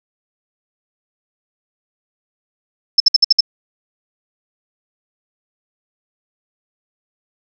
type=tone bursts; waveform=sine; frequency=5274 Hz; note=E8; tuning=in tune; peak=-5 dBFS; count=6; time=2.98-3.407 s; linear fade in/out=5 ms; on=22 ms; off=59 ms; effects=none